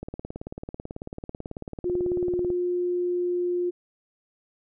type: click train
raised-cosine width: 2 ms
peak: -21 dBFS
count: 46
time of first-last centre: 0.03-2.503 s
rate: 18.2 Hz
type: tone with pitch glide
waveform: sine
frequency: 356.8 to 354.1 Hz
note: F4 to F4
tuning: +37 to +24 cents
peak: -23 dBFS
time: 1.84-3.71 s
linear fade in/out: 20 ms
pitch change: -13 cents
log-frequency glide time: 2.11-3.58 s
effects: none